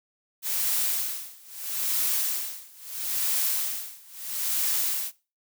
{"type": "noise with tremolo", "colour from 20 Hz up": "blue", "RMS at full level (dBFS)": -25, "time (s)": [0.42, 5.12], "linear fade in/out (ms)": 50, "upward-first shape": "sine", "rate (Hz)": 0.76, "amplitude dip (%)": 95, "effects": ["noise-tail reverb RT60 0.3 s tail -19 dB re dry"]}